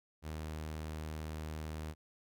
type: tone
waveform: sawtooth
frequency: 77.78 Hz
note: D#2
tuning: in tune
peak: -36 dBFS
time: 0.22-1.95 s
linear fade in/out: 50 ms
effects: none